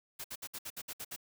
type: noise bursts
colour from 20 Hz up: white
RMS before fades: -42 dBFS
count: 9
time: 0.19-1.163 s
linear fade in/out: 10 ms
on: 53 ms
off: 62 ms
effects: none